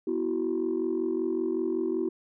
sine chord, B suspended fourth, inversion none, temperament equal with one note detuned, 246.9 / 329.6 / 374.9 Hz, B3 / E4 / F#4, 0 / 0 / +23 cents, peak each -33 / -28 / -28 dBFS, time 0.07-2.09 s, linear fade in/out 5 ms, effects tanh soft clip ceiling -20 dBFS

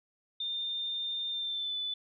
sine tone with pitch glide, 3612 to 3493 Hz, A7 to A7, +45 to -13 cents, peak -32 dBFS, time 0.4-1.94 s, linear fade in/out 5 ms, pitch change -58 cents, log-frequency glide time 1.32-1.77 s, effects none

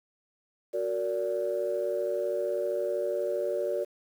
sine chord, Gb augmented, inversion none, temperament just, 370 / 462.5 / 578.1 Hz, Gb4 / Bb4 / D5, 0 / -14 / -27 cents, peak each -32 / -32 / -29 dBFS, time 0.73-3.85 s, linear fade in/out 20 ms, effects tanh soft clip ceiling -19 dBFS + 9-bit

